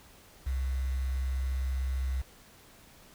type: tone with quantisation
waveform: sine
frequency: 65.41 Hz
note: C2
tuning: in tune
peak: -28 dBFS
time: 0.46-2.22 s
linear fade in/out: 10 ms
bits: 8
effects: pink hiss -56 dBFS RMS until 3.14 s